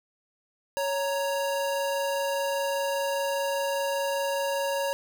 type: tone pair together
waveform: square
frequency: 555.4 / 934 Hz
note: C#5 / A#5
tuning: +3 / +3 cents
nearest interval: major sixth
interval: 900 cents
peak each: -28 / -32 dBFS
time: 0.77-4.93 s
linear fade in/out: 0 ms
effects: none